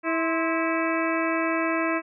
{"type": "harmonic tone with a mistuned harmonic", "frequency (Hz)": 326.3, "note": "E4", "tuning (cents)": -18, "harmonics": [1, 2, 3, 4, 5, 6, 7, 8], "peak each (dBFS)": [-26, -29, -31, -32, -33, -34, -34, -35], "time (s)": [0.03, 2.02], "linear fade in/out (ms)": 50, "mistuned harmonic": 3, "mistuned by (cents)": 110, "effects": []}